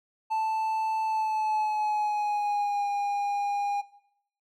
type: tone with pitch glide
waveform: triangle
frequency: 880 to 811.6 Hz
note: A5 to G#5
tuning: 0 to -40 cents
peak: -23 dBFS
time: 0.3-3.82 s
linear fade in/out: 20 ms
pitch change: -140 cents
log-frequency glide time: 1.04-2.86 s
effects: noise-tail reverb RT60 0.7 s tail -17 dB re dry